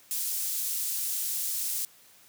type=high-pass noise; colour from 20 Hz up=pink; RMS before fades=-31 dBFS; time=0.11-1.85 s; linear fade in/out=0 ms; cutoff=8400 Hz; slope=12 dB/octave; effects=white hiss -57 dBFS RMS until 2.28 s + high-pass 60 Hz 12 dB/octave